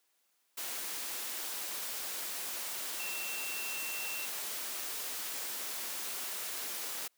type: tone in noise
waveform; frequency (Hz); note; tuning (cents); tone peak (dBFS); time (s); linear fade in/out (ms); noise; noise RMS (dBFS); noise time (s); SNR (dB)
sine; 2700; E7; +41; -40; 2.99-4.26; 10; white; -39; 0.57-7.08; -4
effects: white hiss -75 dBFS RMS until 7.17 s + high-pass 300 Hz 12 dB/octave